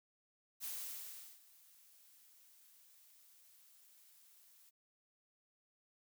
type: noise with ADSR envelope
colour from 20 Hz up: blue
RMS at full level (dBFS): -43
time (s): 0.6-4.71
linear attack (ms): 44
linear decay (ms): 750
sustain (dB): -22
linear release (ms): 27
effects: none